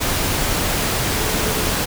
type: tone in noise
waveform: sine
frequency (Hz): 430.5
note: A4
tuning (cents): -38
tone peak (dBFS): -29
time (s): 1.14-1.72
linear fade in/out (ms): 20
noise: pink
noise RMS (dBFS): -20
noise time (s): 0-1.86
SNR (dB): -12
effects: none